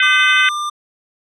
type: harmonic tone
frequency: 510 Hz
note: C5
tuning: 44 cents flat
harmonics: 3 / 4 / 5 / 6 / 7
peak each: -14 / -16 / -18 / -20 / -21 dBFS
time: 0-0.49 s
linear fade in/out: 2 ms
type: tone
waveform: square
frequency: 1194 Hz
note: D6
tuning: 28 cents sharp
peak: -20 dBFS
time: 0.02-0.7 s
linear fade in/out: 10 ms
effects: low-pass 8000 Hz 12 dB/octave